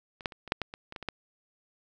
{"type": "clicks", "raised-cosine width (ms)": 0.3, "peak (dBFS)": [-29, -12, -29, -27, -8, -15, -24, -26, -22, -24, -15], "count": 11, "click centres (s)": [0.208, 0.258, 0.322, 0.477, 0.521, 0.617, 0.739, 0.924, 0.962, 1.027, 1.087], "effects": []}